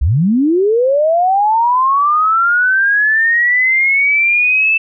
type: linear sweep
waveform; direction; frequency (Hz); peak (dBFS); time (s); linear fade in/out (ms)
sine; up; 55 to 2650; -9; 0.01-4.78; 10
effects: none